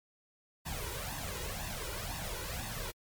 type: noise with flanger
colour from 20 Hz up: pink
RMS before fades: -39 dBFS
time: 0.65-2.92 s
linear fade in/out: 20 ms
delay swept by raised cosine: 1.1 to 2.1 ms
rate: 2 Hz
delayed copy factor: +0.75
effects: MP3 96 kbps